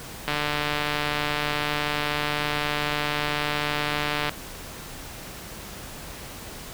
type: click train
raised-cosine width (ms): 0.3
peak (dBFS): -9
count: 595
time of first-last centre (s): 0.28-4.294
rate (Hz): 148
effects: pink hiss -39 dBFS RMS until 6.73 s